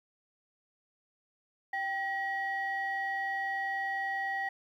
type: tone pair together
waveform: sine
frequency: 782.1 / 1908 Hz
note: G5 / A#6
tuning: -4 / +40 cents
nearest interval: octave + minor third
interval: 1544 cents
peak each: -33 / -32 dBFS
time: 1.73-4.49 s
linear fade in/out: 5 ms
effects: tanh soft clip ceiling -26 dBFS + 11-bit